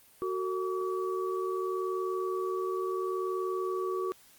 sine tone cluster, 371.5 / 452.2 / 1142 Hz, F#4 / A4 / D6, +7 / +47 / -49 cents, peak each -31 / -38 / -36 dBFS, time 0.22-4.12 s, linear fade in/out 0 ms, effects white hiss -59 dBFS RMS until 4.38 s + Opus 24 kbps

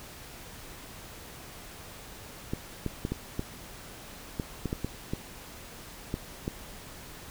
clicks, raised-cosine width 3 ms, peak -17 dBFS, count 12, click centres 2.535 / 2.863 / 3.051 / 3.12 / 3.394 / 4.398 / 4.657 / 4.729 / 4.846 / 5.135 / 6.141 / 6.479 s, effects pink hiss -46 dBFS RMS until 7.3 s

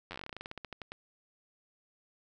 slowing click train, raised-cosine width 0.3 ms, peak -25 dBFS, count 21, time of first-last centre 0.11-0.919 s, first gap 10 ms, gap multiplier 1.13, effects none

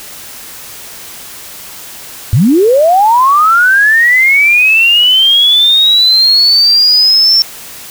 sine linear sweep, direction up, 92.5 to 5440 Hz, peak -4 dBFS, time 2.33-7.42 s, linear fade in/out 0 ms, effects white hiss -29 dBFS RMS until 7.9 s

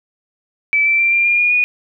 sine tone with pitch steps, 2310 / 2334 / 2359 / 2383 / 2408 / 2433 / 2459 Hz, D7 / D7 / D7 / D7 / D7 / D#7 / D#7, -29 / -11 / +7 / +25 / +43 / -39 / -21 cents, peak -11 dBFS, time 0.73-1.64 s, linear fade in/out 0 ms, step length 130 ms, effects none

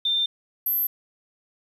sine tone pair in turn, 3590 / 12254 Hz, A7 / G9, +34 / -40 cents, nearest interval octave + major sixth, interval 2126 cents, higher second, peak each -20 / -21 dBFS, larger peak first, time 0.05-0.26 / 0.66-0.87 s, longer neither, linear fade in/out 5 ms, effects 9-bit

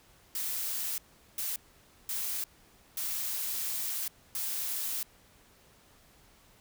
blue noise bursts at uneven times, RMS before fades -34 dBFS, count 5, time 0.35-0.98 / 1.38-1.56 / 2.09-2.44 / 2.97-4.08 / 4.35-5.03 s, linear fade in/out 2 ms, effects pink hiss -61 dBFS RMS until 6.6 s

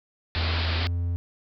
white low-pass noise, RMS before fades -31 dBFS, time 0.35-0.87 s, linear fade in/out 0 ms, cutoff 4800 Hz, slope 96 dB/octave
triangle tone with pitch glide, 82.41 to 86.56 Hz, E2 to F2, 0 to -15 cents, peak -22 dBFS, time 0.36-1.16 s, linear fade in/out 0 ms, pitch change +85 cents, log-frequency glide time 0.78-0.85 s
effects none

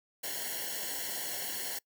white noise with comb filter, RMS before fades -37 dBFS, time 0.23-1.79 s, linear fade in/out 10 ms, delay 0.81 ms, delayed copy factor -0.95, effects noise-tail reverb RT60 0.1 s tail -24 dB re dry

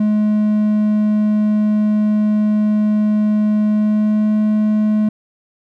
triangle tone with pitch glide, 211.7 to 213.3 Hz, G#3 to G#3, +33 to +46 cents, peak -10 dBFS, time 0-5.09 s, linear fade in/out 5 ms, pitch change +13 cents, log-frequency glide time 3.67-4.34 s, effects none

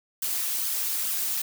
blue noise with flanger, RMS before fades -28 dBFS, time 0.22-1.42 s, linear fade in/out 5 ms, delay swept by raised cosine 0.61 to 6.11 ms, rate 2.3 Hz, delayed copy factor +0.8, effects none

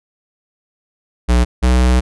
square tone pair in turn, 60.5 / 62.38 Hz, B1 / B1, -35 / +18 cents, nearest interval minor second, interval 53 cents, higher second, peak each -10 dBFS, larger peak neither, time 1.28-1.45 / 1.62-2.01 s, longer second, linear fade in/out 20 ms, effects resampled to 24000 Hz

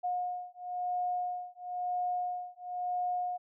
sine beating tone pair, 719 / 719.99 Hz, F#5 / F#5, -50 / -47 cents, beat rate 0.99 Hz, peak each -35 / -35 dBFS, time 0.03-3.38 s, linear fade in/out 20 ms, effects none

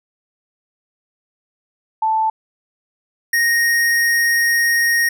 sine / square tone pair in turn, 880 / 1864.7 Hz, A5 / A#6, 0 / 0 cents, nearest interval octave + minor second, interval 1300 cents, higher second, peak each -14 dBFS, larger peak neither, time 2.02-2.3 / 3.33-5.09 s, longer second, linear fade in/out 5 ms, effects none

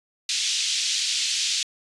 pink band-pass noise, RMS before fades -25 dBFS, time 0.29-1.63 s, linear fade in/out 2 ms, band 3000 to 6900 Hz, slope 24 dB/octave, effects resampled to 24000 Hz

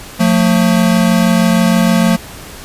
square tone pair together, 178.27 / 224.6 Hz, F3 / A3, +36 / +36 cents, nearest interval major third, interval 400 cents, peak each -12 dBFS, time 0.19-2.17 s, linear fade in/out 20 ms, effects pink hiss -32 dBFS RMS until 2.64 s + resampled to 32000 Hz

